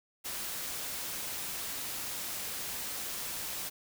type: noise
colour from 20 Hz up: white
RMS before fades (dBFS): -38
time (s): 0.24-3.7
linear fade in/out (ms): 20
effects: none